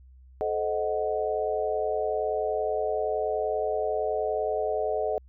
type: chord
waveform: sine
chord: A diminished seventh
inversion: none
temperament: equal with one note detuned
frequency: 432.7 / 523.3 / 622.3 / 740 Hz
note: A4 / C5 / Eb5 / Gb5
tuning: -29 / 0 / 0 / 0 cents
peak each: -29 / -34 / -29 / -32 dBFS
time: 0.41-5.18 s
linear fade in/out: 0 ms
effects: added 64 Hz sine -49 dBFS peak until 5.28 s